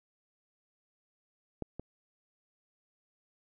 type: clicks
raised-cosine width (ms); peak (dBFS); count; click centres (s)
2; -22 / -26; 2; 1.623 / 1.796
effects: none